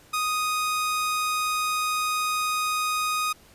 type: tone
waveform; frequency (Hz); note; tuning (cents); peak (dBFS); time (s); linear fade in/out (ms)
sawtooth; 1244.5; D#6; 0; -20; 0.13-3.33; 10
effects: pink hiss -54 dBFS RMS until 3.54 s + resampled to 32000 Hz